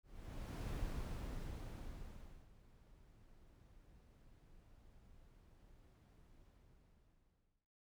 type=noise with ADSR envelope; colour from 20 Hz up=brown; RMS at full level=-41 dBFS; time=0.03-7.68 s; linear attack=640 ms; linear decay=1800 ms; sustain=-23 dB; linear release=1300 ms; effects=none